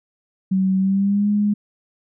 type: tone with pitch glide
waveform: sine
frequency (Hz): 189.7 to 206.9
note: F#3 to G#3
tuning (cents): +43 to -6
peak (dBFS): -15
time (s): 0.51-1.54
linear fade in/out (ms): 10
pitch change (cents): +151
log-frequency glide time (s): 0.78-1.29
effects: none